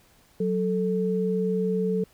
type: tone pair together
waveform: sine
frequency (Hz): 185 / 440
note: F#3 / A4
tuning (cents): 0 / 0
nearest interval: octave + minor third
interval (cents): 1500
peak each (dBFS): -25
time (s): 0.4-2.04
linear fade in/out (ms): 5
effects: pink hiss -59 dBFS RMS until 2.13 s